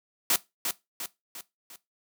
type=noise with echo; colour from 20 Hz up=white; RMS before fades=-23 dBFS; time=0.3-0.36 s; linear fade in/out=2 ms; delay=350 ms; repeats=4; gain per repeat=-6 dB; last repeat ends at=1.76 s; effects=noise-tail reverb RT60 0.2 s tail -18 dB re dry + high-pass 200 Hz 12 dB/octave